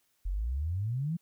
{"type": "exponential sweep", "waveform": "sine", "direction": "up", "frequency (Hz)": [42.37, 174.61], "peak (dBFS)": -29, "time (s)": [0.25, 1.17], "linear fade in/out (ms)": 10, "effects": ["white hiss -73 dBFS RMS until 1.21 s"]}